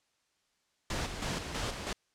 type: noise with tremolo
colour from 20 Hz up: pink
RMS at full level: -34 dBFS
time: 0.9-1.93 s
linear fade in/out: 2 ms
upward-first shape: square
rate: 3.1 Hz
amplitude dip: 50%
effects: white hiss -75 dBFS RMS until 2.14 s + low-pass 7000 Hz 12 dB/octave